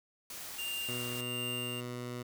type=noise; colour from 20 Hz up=white; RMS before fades=-44 dBFS; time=0.3-1.21 s; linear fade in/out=2 ms
type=tone with tremolo; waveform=square; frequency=2794 Hz; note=F7; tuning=in tune; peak=-36 dBFS; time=0.58-1.81 s; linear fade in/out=10 ms; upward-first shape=sine; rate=1.4 Hz; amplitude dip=40%
type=tone; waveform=15% pulse; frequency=122.6 Hz; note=B2; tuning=12 cents flat; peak=-32 dBFS; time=0.88-2.23 s; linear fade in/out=10 ms
effects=none